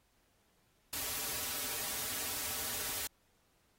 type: noise with comb filter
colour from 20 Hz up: white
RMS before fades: -38 dBFS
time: 0.93-3.07 s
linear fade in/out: 0 ms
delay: 5.7 ms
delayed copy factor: -1
effects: pink hiss -73 dBFS RMS until 3.78 s + AAC 48 kbps